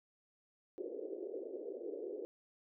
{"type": "band-pass noise", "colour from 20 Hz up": "pink", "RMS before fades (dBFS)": -44, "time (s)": [0.78, 2.25], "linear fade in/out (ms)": 0, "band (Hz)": [340, 500], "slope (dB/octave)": 48, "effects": []}